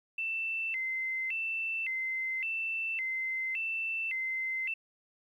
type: tone with vibrato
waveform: sine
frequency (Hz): 2349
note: D7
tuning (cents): 0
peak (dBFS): -31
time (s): 0.18-4.74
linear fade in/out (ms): 5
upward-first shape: square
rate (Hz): 0.89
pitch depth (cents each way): 220
effects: 11-bit